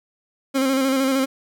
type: tone with vibrato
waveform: 30% pulse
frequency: 267 Hz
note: C4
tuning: 35 cents sharp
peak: -15 dBFS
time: 0.54-1.26 s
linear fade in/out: 20 ms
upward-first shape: square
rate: 13 Hz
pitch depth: 32 cents each way
effects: none